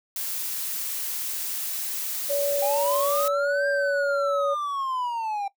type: noise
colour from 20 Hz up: blue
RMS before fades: -30 dBFS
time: 0.16-3.28 s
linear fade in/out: 2 ms
type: tone with pitch glide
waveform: sine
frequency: 569 to 564.7 Hz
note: C#5 to C#5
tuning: +45 to +32 cents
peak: -22 dBFS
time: 2.29-4.55 s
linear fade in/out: 20 ms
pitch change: -13 cents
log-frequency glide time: 3.53-3.84 s
type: linear two-way sweep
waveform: triangle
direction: up then down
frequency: 784 to 1600 to 784 Hz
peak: -24 dBFS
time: 2.62-5.48 s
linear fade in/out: 5 ms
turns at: 3.68 s
effects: noise-tail reverb RT60 0.1 s tail -18 dB re dry